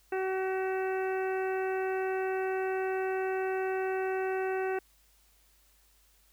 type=harmonic tone; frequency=378.7 Hz; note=F#4; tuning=40 cents sharp; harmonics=1 / 2 / 3 / 4 / 5 / 6 / 7; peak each=-30 / -36 / -46 / -40 / -44 / -51 / -46 dBFS; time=0.12-4.79 s; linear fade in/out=5 ms; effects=added 50 Hz sine -66 dBFS peak until 6.32 s + white hiss -66 dBFS RMS until 6.32 s